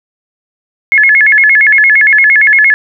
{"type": "tone with vibrato", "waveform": "sine", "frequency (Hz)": 1926, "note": "B6", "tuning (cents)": -44, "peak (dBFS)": -3, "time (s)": [0.92, 2.74], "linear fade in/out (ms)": 0, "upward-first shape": "square", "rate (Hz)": 8.7, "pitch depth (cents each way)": 200, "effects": []}